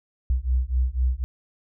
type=beating tone pair; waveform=sine; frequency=61.2 / 65.2 Hz; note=B1 / C2; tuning=-15 / -5 cents; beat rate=4 Hz; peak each=-23 dBFS; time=0.3-1.24 s; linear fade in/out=0 ms; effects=none